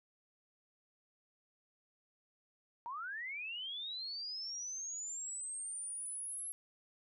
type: linear sweep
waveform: sine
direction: up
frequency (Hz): 908 to 11175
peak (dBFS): -40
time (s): 2.86-6.52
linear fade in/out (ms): 0
effects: none